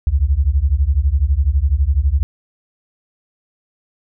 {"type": "beating tone pair", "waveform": "sine", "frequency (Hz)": [64.2, 76.2], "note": ["C2", "D#2"], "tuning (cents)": [-32, -36], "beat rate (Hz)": 12, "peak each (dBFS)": -15, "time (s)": [0.07, 2.23], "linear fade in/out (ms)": 0, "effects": []}